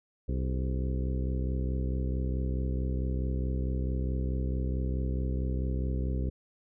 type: harmonic tone with a mistuned harmonic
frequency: 64.6 Hz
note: C2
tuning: 21 cents flat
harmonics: 1 / 2 / 3 / 4 / 5 / 6 / 7 / 8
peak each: -29 / -35 / -39 / -41 / -43 / -45 / -46 / -47 dBFS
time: 0.28-6.3 s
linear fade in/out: 10 ms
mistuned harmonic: 7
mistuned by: -92 cents
effects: none